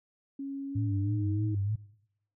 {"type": "tone with pitch glide", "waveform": "sine", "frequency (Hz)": [275.6, 314.8], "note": ["C#4", "D#4"], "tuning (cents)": [-10, 20], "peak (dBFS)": -34, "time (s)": [0.39, 1.55], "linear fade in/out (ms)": 5, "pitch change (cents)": 230, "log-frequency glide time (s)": [0.68, 1.33]}
{"type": "tone with vibrato", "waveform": "sine", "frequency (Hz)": 104.3, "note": "G#2", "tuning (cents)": 8, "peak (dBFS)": -27, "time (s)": [0.75, 1.76], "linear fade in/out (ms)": 10, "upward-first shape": "sine", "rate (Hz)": 3.2, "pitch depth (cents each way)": 100}
{"effects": ["noise-tail reverb RT60 0.8 s tail -21 dB re dry"]}